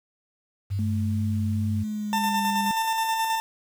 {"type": "tone with vibrato", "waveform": "sine", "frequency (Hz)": 97.8, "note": "G2", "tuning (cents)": -4, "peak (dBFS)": -24, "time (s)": [0.7, 1.84], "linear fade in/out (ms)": 20, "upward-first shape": "triangle", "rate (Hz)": 2.3, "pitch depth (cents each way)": 22}
{"type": "tone with pitch glide", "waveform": "sine", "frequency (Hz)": [217, 201.3], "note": ["A3", "G3"], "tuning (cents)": [-24, 46], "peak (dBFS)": -27, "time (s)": [0.79, 2.71], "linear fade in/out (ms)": 0, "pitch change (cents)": -130, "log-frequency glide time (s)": [1.73, 2.42]}
{"type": "tone with tremolo", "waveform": "40% pulse", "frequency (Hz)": 895, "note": "A5", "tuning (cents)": 29, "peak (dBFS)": -21, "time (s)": [2.13, 3.4], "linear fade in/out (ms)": 0, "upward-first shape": "square", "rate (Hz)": 9.4, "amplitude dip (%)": 30}
{"effects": ["8-bit"]}